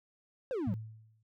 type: exponential sweep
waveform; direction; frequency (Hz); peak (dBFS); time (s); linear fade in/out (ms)
triangle; down; 554.4 to 168.7; -30; 0.51-0.74; 0
type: tone with exponential decay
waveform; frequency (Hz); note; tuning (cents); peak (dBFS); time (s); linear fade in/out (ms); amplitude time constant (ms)
sine; 110; A2; 0; -30; 0.67-1.23; 5; 120
effects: none